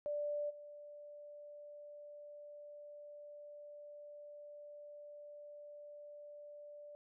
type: tone with level steps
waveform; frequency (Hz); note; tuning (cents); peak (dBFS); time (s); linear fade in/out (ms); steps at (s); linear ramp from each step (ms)
sine; 587.3; D5; 0; -36 / -50; 0.06-6.95; 0; 0.49; 20
effects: none